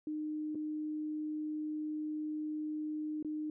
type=tone with dropouts; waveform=sine; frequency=305.7 Hz; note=D#4; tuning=30 cents flat; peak=-35 dBFS; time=0.07-3.5 s; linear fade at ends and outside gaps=2 ms; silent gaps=0.548-0.554 / 3.227-3.247 s; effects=none